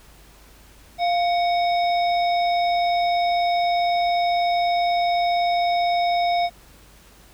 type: harmonic tone with a mistuned harmonic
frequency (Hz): 744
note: F#5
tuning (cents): +9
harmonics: 1 / 3 / 5 / 7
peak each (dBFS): -18 / -30 / -32 / -36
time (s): 0.98-6.5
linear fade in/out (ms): 50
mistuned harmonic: 1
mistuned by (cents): -110
effects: added 50 Hz sine -51 dBFS peak until 7.33 s + pink hiss -51 dBFS RMS until 7.33 s